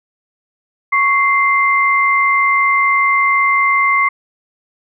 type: tone pair together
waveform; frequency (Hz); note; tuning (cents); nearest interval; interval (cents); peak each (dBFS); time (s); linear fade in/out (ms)
sine; 1108.7 / 2086; C#6 / C7; 0 / -6; major seventh; 1094; -13; 0.92-4.09; 10
effects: none